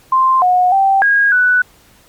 sine tone with pitch steps, 1047 / 727 / 779 / 1636 / 1486 Hz, C6 / F#5 / G5 / G#6 / F#6, +1 / -31 / -11 / -26 / +7 cents, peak -8 dBFS, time 0.12-1.62 s, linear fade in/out 5 ms, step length 300 ms, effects pink hiss -48 dBFS RMS until 2.08 s + MP3 96 kbps

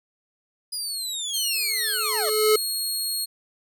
25% pulse linear sweep, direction down, 4978 to 541 Hz, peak -23 dBFS, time 0.72-2.3 s, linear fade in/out 10 ms
20% pulse tone, 4296 Hz, C8, 45 cents sharp, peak -19 dBFS, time 1.33-3.26 s, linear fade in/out 20 ms
square tone with exponential growth, 430 Hz, A4, 40 cents flat, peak -15 dBFS, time 1.54-2.56 s, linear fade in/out 5 ms, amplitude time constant 220 ms
effects none

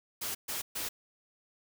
white noise bursts, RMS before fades -36 dBFS, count 3, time 0.21-0.89 s, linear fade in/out 10 ms, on 140 ms, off 130 ms, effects none

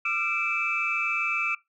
sine tone cluster, 1196 / 1361 / 2341 / 2614 Hz, D6 / F6 / D7 / E7, +31 / -45 / -6 / -15 cents, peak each -34 / -30 / -28 / -28 dBFS, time 0.05-1.55 s, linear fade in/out 5 ms, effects noise-tail reverb RT60 0.2 s tail -22 dB re dry + tanh soft clip ceiling -15 dBFS

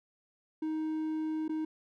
triangle tone with dropouts, 313.4 Hz, D#4, 13 cents sharp, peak -29 dBFS, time 0.62-1.65 s, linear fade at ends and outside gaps 5 ms, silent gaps 1.481-1.493 s, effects none

